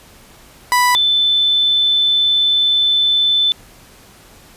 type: tone pair in turn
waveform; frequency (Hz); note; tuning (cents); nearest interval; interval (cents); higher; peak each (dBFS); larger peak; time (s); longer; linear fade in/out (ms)
30% pulse / sine; 988 / 3521; B5 / A7; 0 / 0; octave + minor seventh; 2200; second; -8 / -11; first; 0.72-0.95 / 0.95-3.52; second; 0
effects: pink hiss -44 dBFS RMS until 4.56 s + resampled to 32000 Hz